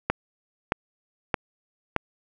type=click train; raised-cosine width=0.5 ms; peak=-6 dBFS; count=4; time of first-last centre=0.1-1.963 s; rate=1.61 Hz; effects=none